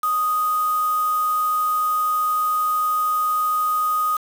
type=tone with quantisation; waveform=sine; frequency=1244.5 Hz; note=D#6; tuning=in tune; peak=-18 dBFS; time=0.03-4.17 s; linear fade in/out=5 ms; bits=5; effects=none